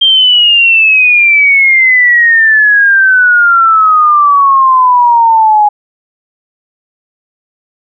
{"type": "exponential sweep", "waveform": "sine", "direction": "down", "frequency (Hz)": [3191, 827], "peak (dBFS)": -3, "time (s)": [0.01, 5.69], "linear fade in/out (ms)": 10, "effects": []}